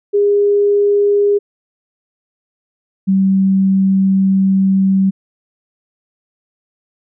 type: tone pair in turn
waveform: sine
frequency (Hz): 407.6 / 192.36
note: G#4 / G3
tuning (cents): -32 / -32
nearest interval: octave + minor second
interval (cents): 1300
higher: first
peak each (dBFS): -9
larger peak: neither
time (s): 0.13-1.39 / 3.07-5.11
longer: second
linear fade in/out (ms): 20
effects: none